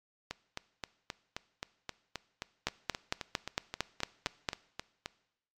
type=two click trains; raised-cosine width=0.2 ms; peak=-19 / -12 dBFS; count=19 / 9; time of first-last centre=0.31-5.059 / 2.67-4.488 s; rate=3.79 / 4.4 Hz; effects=noise-tail reverb RT60 0.8 s tail -20 dB re dry + MP3 96 kbps